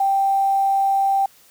sine tone with quantisation, 784 Hz, G5, in tune, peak -15 dBFS, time 0-1.26 s, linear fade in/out 5 ms, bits 7, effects white hiss -52 dBFS RMS until 1.5 s

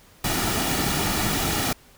pink noise with comb filter, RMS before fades -24 dBFS, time 0.24-1.73 s, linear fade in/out 5 ms, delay 1.9 ms, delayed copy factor -0.5, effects pink hiss -53 dBFS RMS until 1.97 s

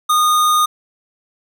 square tone, 1229 Hz, D#6, 22 cents flat, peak -12 dBFS, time 0.09-0.66 s, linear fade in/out 10 ms, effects none

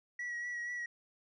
sine tone with vibrato, 1926 Hz, B6, 44 cents flat, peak -34 dBFS, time 0.19-0.86 s, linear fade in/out 5 ms, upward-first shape sine, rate 4.2 Hz, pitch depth 24 cents each way, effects tanh soft clip ceiling -36 dBFS

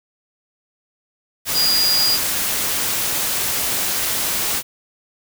sine tone in noise, 4856 Hz, D#8, 43 cents flat, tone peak -15 dBFS, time 1.53-2.19 s, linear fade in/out 50 ms, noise white, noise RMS -21 dBFS, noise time 1.45-4.63 s, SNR +3 dB, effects none

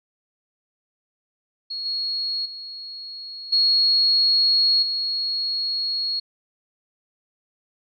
sine tone with level steps, 4316 Hz, C#8, 47 cents flat, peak -27 / -23 / -33 / -15 / -22 dBFS, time 1.7-6.2 s, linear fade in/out 10 ms, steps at 1.85 / 2.45 / 3.52 / 4.82 s, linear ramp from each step 10 ms, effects none

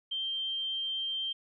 sine tone, 3152 Hz, G7, 9 cents sharp, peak -31 dBFS, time 0.11-1.33 s, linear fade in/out 10 ms, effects none

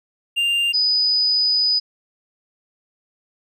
triangle / sine tone pair in turn, 2794 / 4978 Hz, F7 / D#8, 0 / 0 cents, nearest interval minor seventh, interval 1000 cents, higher second, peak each -15 dBFS, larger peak neither, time 0.36-0.73 / 0.73-1.8 s, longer second, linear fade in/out 20 ms, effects none

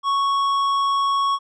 sine tone with tanh clipping, 1108.7 Hz, C#6, in tune, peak -19 dBFS, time 0.03-1.39 s, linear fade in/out 50 ms, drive 10 dB, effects none

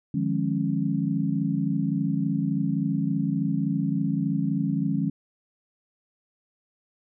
sine tone cluster, 152.3 / 175.8 / 207.8 / 273.6 Hz, D#3 / F3 / G#3 / C#4, -37 / +12 / +1 / -23 cents, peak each -28 dBFS, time 0.14-5.1 s, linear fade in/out 5 ms, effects none

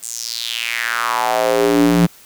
square tone with high-pass filter sweep, 58.27 Hz, A#1, in tune, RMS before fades -17 dBFS, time 0.02-2.07 s, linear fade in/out 20 ms, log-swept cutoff 8100 to 180 Hz, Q 4, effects white hiss -45 dBFS RMS until 2.25 s

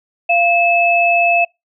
sine tone pair together, 690 / 2605 Hz, F5 / E7, -21 / -21 cents, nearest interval octave + major seventh, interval 2300 cents, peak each -13 dBFS, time 0.29-1.45 s, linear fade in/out 10 ms, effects noise-tail reverb RT60 0.2 s tail -25 dB re dry

